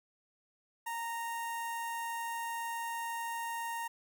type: tone with notch filter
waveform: sawtooth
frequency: 927 Hz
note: A#5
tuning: 10 cents flat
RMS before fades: -38 dBFS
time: 0.86-3.88 s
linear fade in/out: 10 ms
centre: 4300 Hz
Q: 0.95
effects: none